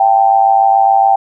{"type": "tone with amplitude modulation", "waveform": "sine", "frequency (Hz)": 784, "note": "G5", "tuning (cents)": 0, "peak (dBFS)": -3, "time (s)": [0, 1.16], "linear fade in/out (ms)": 5, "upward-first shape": "sine", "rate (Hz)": 107, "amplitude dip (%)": 75, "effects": []}